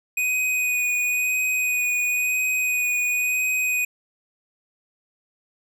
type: tone with vibrato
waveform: square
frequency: 2489 Hz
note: D#7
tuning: in tune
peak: -21 dBFS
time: 0.17-3.85 s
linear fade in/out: 5 ms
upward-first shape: sine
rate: 0.97 Hz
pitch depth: 15 cents each way
effects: none